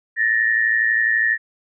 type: tone pair together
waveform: sine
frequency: 1759 / 1871.1 Hz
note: A6 / A#6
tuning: -1 / +6 cents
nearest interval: minor second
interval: 107 cents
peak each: -18 dBFS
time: 0.16-1.38 s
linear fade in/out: 50 ms
effects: none